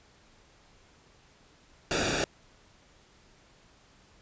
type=noise with comb filter; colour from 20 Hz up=pink; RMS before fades=-28 dBFS; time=1.91-2.24 s; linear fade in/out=0 ms; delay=0.96 ms; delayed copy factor=-0.75; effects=pink hiss -60 dBFS RMS until 4.21 s + resampled to 16000 Hz